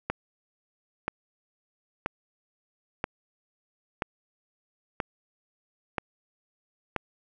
click train, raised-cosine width 0.5 ms, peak -12 dBFS, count 8, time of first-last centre 0.1-6.963 s, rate 1.02 Hz, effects none

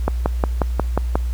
click train, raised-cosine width 1 ms, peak -3 dBFS, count 7, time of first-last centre 0.08-1.155 s, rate 5.58 Hz, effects added 60 Hz sine -19 dBFS peak until 1.33 s + pink hiss -45 dBFS RMS until 1.33 s

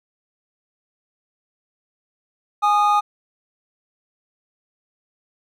triangle tone pair together, 830.6 / 1231.6 Hz, G#5 / D#6, 0 / -18 cents, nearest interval perfect fifth, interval 682 cents, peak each -15 dBFS, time 2.62-3.01 s, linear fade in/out 20 ms, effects none

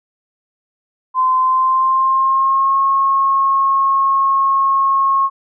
sine tone with pitch glide, 1032 to 1087.1 Hz, C6 to C#6, -24 to -34 cents, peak -11 dBFS, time 1.14-5.3 s, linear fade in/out 50 ms, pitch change +90 cents, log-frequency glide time 1.39-2.79 s, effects none

